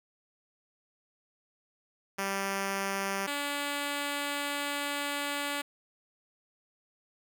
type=tone pair in turn; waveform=5% pulse; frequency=196 / 287 Hz; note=G3 / D4; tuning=0 / -40 cents; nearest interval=perfect fifth; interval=660 cents; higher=second; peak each=-19 / -20 dBFS; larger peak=first; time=2.18-3.27 / 3.27-5.62 s; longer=second; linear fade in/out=10 ms; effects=none